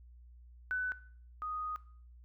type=tone pair in turn; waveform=sine; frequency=1500 / 1243.7 Hz; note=F#6 / D#6; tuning=+23 / -1 cents; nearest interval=minor third; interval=324 cents; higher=first; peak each=-31 / -36 dBFS; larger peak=first; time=0.71-0.92 / 1.42-1.76 s; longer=second; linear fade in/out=0 ms; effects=noise-tail reverb RT60 0.5 s tail -18 dB re dry + added 60 Hz sine -53 dBFS peak until 2.24 s